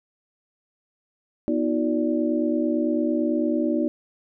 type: tone cluster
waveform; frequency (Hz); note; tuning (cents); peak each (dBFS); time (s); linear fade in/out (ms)
sine; 245.1 / 314 / 363 / 582; B3 / D#4 / F#4 / D5; -13 / +16 / -33 / -16; -25 / -23 / -29 / -29; 1.48-3.88; 0
effects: none